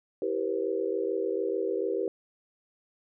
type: chord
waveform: sine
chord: C dominant seventh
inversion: first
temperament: equal with one note detuned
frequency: 329.6 / 392 / 476.5 / 523.3 Hz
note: E4 / G4 / Bb4 / C5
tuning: 0 / 0 / +38 / 0 cents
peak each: -35 / -30 / -31 / -36 dBFS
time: 0.22-2.08 s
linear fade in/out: 2 ms
effects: none